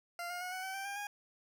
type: tone with pitch steps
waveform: 20% pulse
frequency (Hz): 694 / 710.6 / 727.7 / 745.1 / 763 / 781.2 / 800 / 819.1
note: F5 / F5 / F#5 / F#5 / G5 / G5 / G5 / G#5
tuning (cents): -11 / +30 / -29 / +12 / -47 / -6 / +35 / -24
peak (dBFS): -34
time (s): 0.19-1.07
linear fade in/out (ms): 2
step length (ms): 110
effects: none